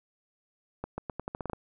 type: accelerating click train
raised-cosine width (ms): 1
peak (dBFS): -20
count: 10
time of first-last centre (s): 0.84-1.533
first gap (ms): 140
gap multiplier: 0.84
effects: none

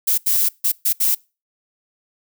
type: noise bursts at uneven times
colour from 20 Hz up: violet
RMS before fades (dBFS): -17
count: 5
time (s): 0.07-0.18 / 0.26-0.49 / 0.64-0.72 / 0.85-0.93 / 1-1.15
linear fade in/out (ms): 10
effects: noise-tail reverb RT60 0.3 s tail -25 dB re dry

